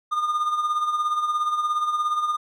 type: tone with tremolo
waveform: triangle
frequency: 1217 Hz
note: D#6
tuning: 39 cents flat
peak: -17 dBFS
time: 0.11-2.37 s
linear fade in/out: 20 ms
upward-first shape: sine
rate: 17 Hz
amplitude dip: 55%
effects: none